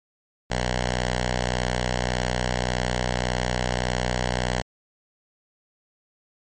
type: tone with notch filter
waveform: 5% pulse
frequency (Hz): 61.74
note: B1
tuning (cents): 0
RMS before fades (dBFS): -25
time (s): 0.5-4.62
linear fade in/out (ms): 10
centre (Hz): 320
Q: 0.82
effects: low-pass 9000 Hz 12 dB/octave + MP3 32 kbps